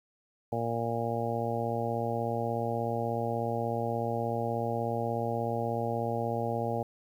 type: harmonic tone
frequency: 116.54 Hz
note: A#2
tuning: in tune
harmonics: 1 / 2 / 3 / 4 / 5 / 6 / 7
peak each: -35 / -37 / -40 / -35 / -36 / -37 / -36 dBFS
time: 0.52-6.83 s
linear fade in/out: 5 ms
effects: 10-bit